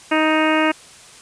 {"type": "harmonic tone with a mistuned harmonic", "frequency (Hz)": 312.7, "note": "D#4", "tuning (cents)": 9, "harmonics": [1, 2, 3, 4, 5, 6, 7, 8, 9], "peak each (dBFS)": [-18, -21, -23, -24, -25, -26, -26, -27, -28], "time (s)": [0.11, 0.72], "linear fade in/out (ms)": 10, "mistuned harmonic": 6, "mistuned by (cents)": -20, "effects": ["white hiss -43 dBFS RMS until 1.21 s", "resampled to 22050 Hz"]}